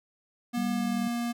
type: tone with pitch glide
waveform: square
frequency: 240.4 to 237.1 Hz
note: B3 to A#3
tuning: -46 to +30 cents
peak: -29 dBFS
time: 0.53-1.33 s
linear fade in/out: 20 ms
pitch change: -24 cents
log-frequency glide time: 0.65-1.03 s
type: tone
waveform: sine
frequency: 196 Hz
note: G3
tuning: in tune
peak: -30 dBFS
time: 0.57-1.08 s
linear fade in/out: 5 ms
effects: none